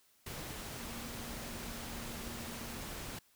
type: tone in noise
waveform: sine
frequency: 233.8 Hz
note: A#3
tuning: 5 cents sharp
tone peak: -49 dBFS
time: 0.79-2.81 s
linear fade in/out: 5 ms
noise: pink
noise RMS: -44 dBFS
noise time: 0.26-3.19 s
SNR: -8 dB
effects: white hiss -69 dBFS RMS until 3.35 s